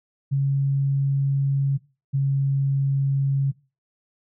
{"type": "tone pair in turn", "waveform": "sine", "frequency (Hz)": [138.1, 137.52], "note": ["C#3", "C#3"], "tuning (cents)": [-6, -13], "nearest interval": "unison", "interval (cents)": 7, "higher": "first", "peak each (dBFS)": -18, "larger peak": "neither", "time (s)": [[0.31, 1.78], [2.13, 3.52]], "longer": "first", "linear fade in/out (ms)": 20, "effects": ["noise-tail reverb RT60 0.3 s tail -20 dB re dry"]}